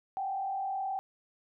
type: tone with frequency modulation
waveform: sine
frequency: 776 Hz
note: G5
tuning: 18 cents flat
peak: -31 dBFS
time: 0.17-0.99 s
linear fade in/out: 0 ms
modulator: 39.2 Hz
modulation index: 0.7
effects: none